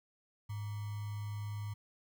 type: tone with sample-and-hold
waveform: sine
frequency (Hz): 104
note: G#2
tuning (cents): +3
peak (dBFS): -37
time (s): 0.49-1.74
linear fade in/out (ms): 10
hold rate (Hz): 1050
effects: none